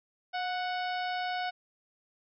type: harmonic tone with a mistuned harmonic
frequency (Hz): 740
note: F#5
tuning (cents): 0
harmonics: 1 / 2 / 3 / 4 / 5 / 6 / 7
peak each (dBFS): -32 / -38 / -42 / -44 / -46 / -48 / -49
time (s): 0.33-1.51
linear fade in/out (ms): 20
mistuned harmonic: 1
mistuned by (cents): -35
effects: none